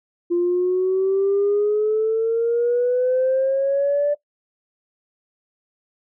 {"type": "exponential sweep", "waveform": "sine", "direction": "up", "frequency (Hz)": [345.3, 587.3], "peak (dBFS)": -15, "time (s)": [0.3, 4.15], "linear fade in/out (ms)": 20, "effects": ["noise-tail reverb RT60 0.1 s tail -18 dB re dry", "tanh soft clip ceiling -12 dBFS"]}